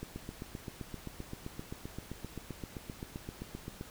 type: click train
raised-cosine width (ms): 3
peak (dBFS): -27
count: 30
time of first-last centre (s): 0.03-3.811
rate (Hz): 7.67
effects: pink hiss -52 dBFS RMS until 3.9 s